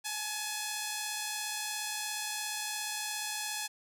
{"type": "tone pair together", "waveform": "5% pulse", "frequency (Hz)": [842.9, 880], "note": ["G#5", "A5"], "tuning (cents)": [25, 0], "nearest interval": "minor second", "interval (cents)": 75, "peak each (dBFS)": [-23, -30], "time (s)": [0.04, 3.68], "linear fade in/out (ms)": 20, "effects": []}